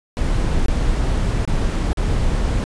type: noise with dropouts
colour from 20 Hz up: brown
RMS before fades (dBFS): -18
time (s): 0.17-2.64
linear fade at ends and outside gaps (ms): 0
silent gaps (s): 0.66-0.684 / 1.451-1.476 / 1.931-1.972
effects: resampled to 22050 Hz